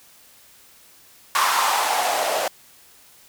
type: noise with band-pass filter sweep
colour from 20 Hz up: blue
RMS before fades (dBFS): -21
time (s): 1.35-2.48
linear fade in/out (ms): 2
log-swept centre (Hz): 1100 to 600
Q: 4
effects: white hiss -51 dBFS RMS until 3.28 s